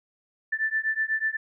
sine beating tone pair, 1760 / 1768.1 Hz, A6 / A6, 0 / +8 cents, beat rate 8.1 Hz, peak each -27 dBFS, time 0.52-1.37 s, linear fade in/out 10 ms, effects none

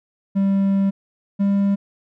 triangle tone pair in turn, 196 / 199.08 Hz, G3 / G3, 0 / +27 cents, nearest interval unison, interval 27 cents, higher second, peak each -13 / -13 dBFS, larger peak neither, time 0.35-0.91 / 1.39-1.76 s, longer first, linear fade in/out 20 ms, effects none

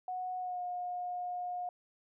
sine tone with pitch glide, 735 to 717 Hz, F#5 to F5, -12 to +45 cents, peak -35 dBFS, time 0.08-1.69 s, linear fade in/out 2 ms, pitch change -43 cents, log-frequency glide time 0.38-0.62 s, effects none

